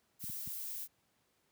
violet noise, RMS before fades -42 dBFS, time 0.19-0.88 s, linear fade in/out 50 ms
clicks, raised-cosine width 5 ms, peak -34 dBFS, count 3, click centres 0.24 / 0.297 / 0.475 s
effects pink hiss -75 dBFS RMS until 1.51 s + high-pass 100 Hz 12 dB/octave

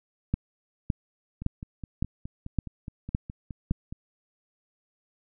two click trains, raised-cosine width 5 ms, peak -12 / -24 dBFS, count 7 / 13, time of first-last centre 0.34-3.711 / 1.42-3.925 s, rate 1.78 / 4.79 Hz, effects none

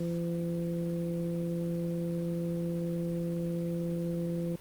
harmonic tone, 170.2 Hz, F3, 44 cents flat, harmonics 1 / 2 / 3, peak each -31 / -37 / -38 dBFS, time 0-4.56 s, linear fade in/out 5 ms, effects pink hiss -53 dBFS RMS until 4.6 s + Opus 48 kbps

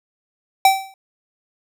square tone with exponential decay, 773 Hz, G5, 24 cents flat, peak -7 dBFS, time 0.65-0.94 s, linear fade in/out 2 ms, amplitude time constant 62 ms, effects none

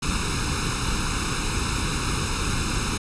pink noise with comb filter, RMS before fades -25 dBFS, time 0.02-2.98 s, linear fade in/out 10 ms, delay 0.77 ms, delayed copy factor +0.85, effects resampled to 22050 Hz

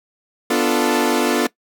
sawtooth chord, B half-diminished seventh, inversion none, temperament equal, 246.9 / 293.7 / 349.2 / 440 Hz, B3 / D4 / F4 / A4, 0 / 0 / 0 / 0 cents, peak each -17 dBFS, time 0.5-1.47 s, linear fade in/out 5 ms, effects noise-tail reverb RT60 0.1 s tail -19 dB re dry

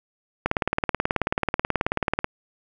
click train, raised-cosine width 0.5 ms, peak -6 dBFS, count 34, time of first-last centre 0.46-2.244 s, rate 18.5 Hz, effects none

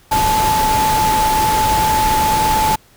sine tone in noise, 869 Hz, A5, 22 cents flat, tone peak -13 dBFS, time 0.11-2.76 s, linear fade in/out 10 ms, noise pink, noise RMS -20 dBFS, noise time 0.11-2.76 s, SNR +4 dB, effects pink hiss -50 dBFS RMS until 2.96 s

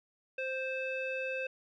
square tone with low-pass filter, 523.3 Hz, C5, in tune, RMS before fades -36 dBFS, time 0.38-1.47 s, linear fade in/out 5 ms, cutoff 2400 Hz, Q 9.1, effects none

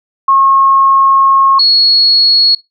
sine tone pair in turn, 1085 / 4340 Hz, C#6 / C#8, -37 / -37 cents, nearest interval 2 octaves, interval 2400 cents, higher second, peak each -5 dBFS, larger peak neither, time 0.28-1.59 / 1.59-2.55 s, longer first, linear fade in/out 5 ms, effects noise-tail reverb RT60 0.2 s tail -21 dB re dry

